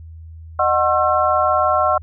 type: tone cluster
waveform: sine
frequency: 613 / 739 / 1075 / 1341 Hz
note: D#5 / F#5 / C6 / E6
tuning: -26 / -2 / +47 / +29 cents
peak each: -19 dBFS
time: 0.59-1.98 s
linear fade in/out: 5 ms
effects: added 81 Hz sine -34 dBFS peak until 2.02 s